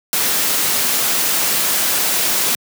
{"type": "noise", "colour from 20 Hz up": "white", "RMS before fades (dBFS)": -17, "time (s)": [0.13, 2.55], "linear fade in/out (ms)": 0, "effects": ["high-pass 150 Hz 12 dB/octave"]}